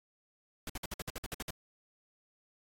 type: noise bursts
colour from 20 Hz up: pink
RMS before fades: -39 dBFS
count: 11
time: 0.67-1.506 s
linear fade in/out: 2 ms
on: 26 ms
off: 55 ms
effects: AAC 48 kbps